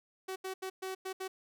sawtooth tone bursts at uneven times, 378 Hz, F#4, 37 cents sharp, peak -33 dBFS, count 6, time 0.28-0.36 / 0.44-0.54 / 0.62-0.7 / 0.82-0.95 / 1.05-1.13 / 1.2-1.28 s, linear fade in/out 10 ms, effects none

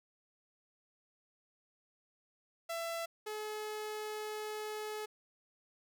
sawtooth tone pair in turn, 669 / 426.8 Hz, E5 / G#4, +25 / +47 cents, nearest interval minor sixth, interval 778 cents, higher first, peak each -33 / -35 dBFS, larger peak first, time 2.69-3.06 / 3.26-5.06 s, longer second, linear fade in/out 10 ms, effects none

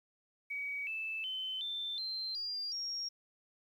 sine tone with pitch steps, 2265 / 2632 / 3059 / 3554 / 4130 / 4799 / 5577 Hz, C#7 / E7 / G7 / A7 / C8 / D8 / F8, +37 / -3 / -43 / +17 / -23 / +37 / -3 cents, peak -36 dBFS, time 0.5-3.09 s, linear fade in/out 10 ms, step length 370 ms, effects 11-bit

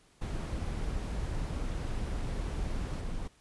brown noise with level steps, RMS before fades -34 / -37 dBFS, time 0.21-3.28 s, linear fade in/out 10 ms, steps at 3 s, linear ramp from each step 20 ms, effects pink hiss -64 dBFS RMS until 3.4 s + resampled to 24000 Hz

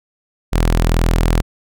sawtooth tone, 41.38 Hz, E1, 7 cents sharp, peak -8 dBFS, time 0.52-1.42 s, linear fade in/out 20 ms, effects none

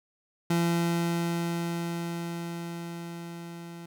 30% pulse tone with level ramp, 170 Hz, F3, 46 cents flat, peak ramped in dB -20 to -38 dBFS, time 0.5-3.86 s, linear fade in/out 5 ms, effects none

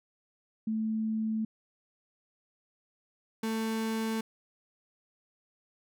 sine / 35% pulse tone pair in turn, 219.6 / 222.5 Hz, A3 / A3, -3 / +20 cents, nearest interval unison, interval 23 cents, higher second, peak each -28 dBFS, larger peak neither, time 0.67-1.45 / 3.43-4.21 s, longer neither, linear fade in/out 5 ms, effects none

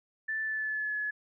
sine tone with pitch glide, 1760 to 1703 Hz, A6 to G#6, 0 to +43 cents, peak -30 dBFS, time 0.28-1.11 s, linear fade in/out 10 ms, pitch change -57 cents, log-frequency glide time 0.42-0.96 s, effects none

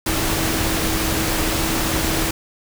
sine tone in noise, 322 Hz, E4, 41 cents flat, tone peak -26 dBFS, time 0.06-2.31 s, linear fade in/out 5 ms, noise pink, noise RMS -21 dBFS, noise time 0.06-2.31 s, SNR -8 dB, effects none

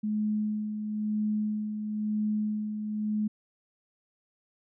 sine tone with tremolo, 212.4 Hz, G#3, 39 cents sharp, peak -25 dBFS, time 0.03-3.28 s, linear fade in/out 10 ms, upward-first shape sine, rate 1 Hz, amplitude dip 50%, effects none

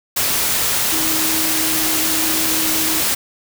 sine tone in noise, 316.8 Hz, D#4, 31 cents sharp, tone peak -25 dBFS, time 0.92-3.01 s, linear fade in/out 10 ms, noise white, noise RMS -18 dBFS, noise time 0.16-3.15 s, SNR -10 dB, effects none

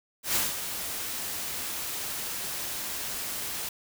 white noise with ADSR envelope, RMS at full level -25 dBFS, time 0.23-3.69 s, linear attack 120 ms, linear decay 180 ms, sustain -9 dB, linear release 4 ms, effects none

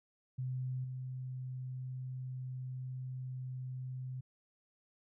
sine tone with level steps, 128.5 Hz, C3, 31 cents flat, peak -35 / -39 dBFS, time 0.38-4.21 s, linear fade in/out 10 ms, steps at 0.84 s, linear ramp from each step 5 ms, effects none

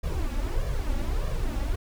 brown noise with flanger, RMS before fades -27 dBFS, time 0.03-1.76 s, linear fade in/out 10 ms, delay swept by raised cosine 1.7 to 3.6 ms, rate 1.6 Hz, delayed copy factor +0.75, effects none

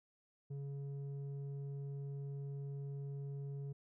square tone with low-pass filter, 140 Hz, C#3, 18 cents sharp, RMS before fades -44 dBFS, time 0.5-3.73 s, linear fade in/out 10 ms, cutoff 290 Hz, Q 7.4, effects none

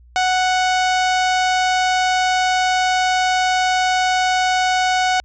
sawtooth tone, 740 Hz, F#5, in tune, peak -11 dBFS, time 0.16-5.2 s, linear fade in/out 0 ms, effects added 60 Hz sine -44 dBFS peak until 5.24 s + resampled to 16000 Hz

